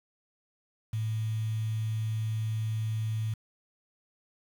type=tone with quantisation; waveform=sine; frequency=110 Hz; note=A2; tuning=in tune; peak=-28 dBFS; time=0.93-3.34 s; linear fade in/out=5 ms; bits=8; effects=none